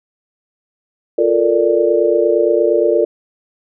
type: chord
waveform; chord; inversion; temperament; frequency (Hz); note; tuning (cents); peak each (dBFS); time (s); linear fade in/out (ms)
sine; Bb major seventh; second; equal with one note detuned; 349.2 / 440 / 468.6 / 587.3; F4 / A4 / Bb4 / D5; 0 / 0 / +9 / 0; -16; 1.18-3.05; 5
effects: none